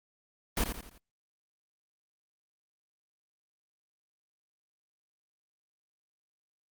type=noise with echo; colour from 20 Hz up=pink; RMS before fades=-28 dBFS; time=0.57-0.64 s; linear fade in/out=2 ms; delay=85 ms; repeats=4; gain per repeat=-7 dB; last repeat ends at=0.98 s; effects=Opus 24 kbps